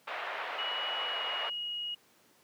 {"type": "band-pass noise", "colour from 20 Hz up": "pink", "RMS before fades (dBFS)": -38, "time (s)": [0.07, 1.5], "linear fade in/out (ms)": 10, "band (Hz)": [600, 2800], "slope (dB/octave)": 24}
{"type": "tone with pitch glide", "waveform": "sine", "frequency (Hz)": [2921, 2889], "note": ["F#7", "F#7"], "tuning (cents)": [-23, -42], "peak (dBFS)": -34, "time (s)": [0.58, 1.95], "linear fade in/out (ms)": 10, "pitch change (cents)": -19, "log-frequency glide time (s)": [1.01, 1.24]}
{"effects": ["pink hiss -64 dBFS RMS until 2.43 s", "high-pass 200 Hz 12 dB/octave"]}